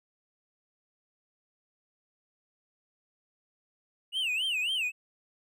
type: tone with vibrato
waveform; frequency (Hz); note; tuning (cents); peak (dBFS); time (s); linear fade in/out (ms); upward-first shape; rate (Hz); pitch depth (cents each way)
triangle; 2794; F7; 0; -26; 4.12-4.92; 50; sine; 3.7; 220
effects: none